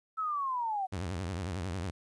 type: linear sweep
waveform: sine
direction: down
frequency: 1318.5 to 740 Hz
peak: -30 dBFS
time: 0.17-0.87 s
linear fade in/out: 20 ms
type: tone with vibrato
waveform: sawtooth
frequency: 90.1 Hz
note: F#2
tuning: 45 cents flat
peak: -30 dBFS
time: 0.92-1.91 s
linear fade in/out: 10 ms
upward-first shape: triangle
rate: 11 Hz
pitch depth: 220 cents each way
effects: resampled to 22050 Hz + 12-bit